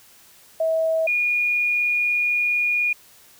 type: tone pair in turn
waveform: sine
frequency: 646 / 2439 Hz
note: E5 / D#7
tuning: -35 / -35 cents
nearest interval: octave + major seventh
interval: 2300 cents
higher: second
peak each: -18 dBFS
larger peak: neither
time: 0.6-1.07 / 1.07-2.93 s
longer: second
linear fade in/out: 5 ms
effects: white hiss -51 dBFS RMS until 3.39 s